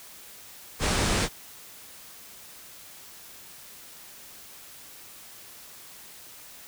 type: low-pass noise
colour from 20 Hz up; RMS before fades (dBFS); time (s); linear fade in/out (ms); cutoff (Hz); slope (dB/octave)
pink; -25; 0.79-1.29; 50; 9700; 48
effects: white hiss -47 dBFS RMS until 6.67 s